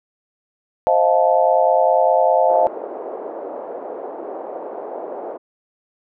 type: chord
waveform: sine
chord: F dominant seventh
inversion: second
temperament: just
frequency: 523.8 / 628.6 / 698.5 / 873.1 Hz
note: C5 / Eb5 / F5 / A5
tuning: +2 / +18 / 0 / -14 cents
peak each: -18 / -17 / -17 / -19 dBFS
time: 0.87-2.67 s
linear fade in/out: 0 ms
type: band-pass noise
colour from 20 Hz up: white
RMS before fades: -30 dBFS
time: 2.48-5.38 s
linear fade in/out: 20 ms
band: 380 to 680 Hz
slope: 24 dB/octave
effects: none